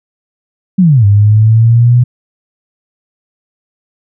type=linear two-way sweep; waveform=sine; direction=down then up; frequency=196.1 to 100 to 124 Hz; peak=-3 dBFS; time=0.78-2.04 s; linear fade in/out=10 ms; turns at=1.05 s; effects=none